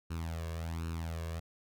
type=tone with flanger; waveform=sawtooth; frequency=82.41 Hz; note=E2; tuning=in tune; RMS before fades=-38 dBFS; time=0.1-1.4 s; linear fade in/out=10 ms; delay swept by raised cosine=0.73 to 1.83 ms; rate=1.3 Hz; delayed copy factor=+0.75; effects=none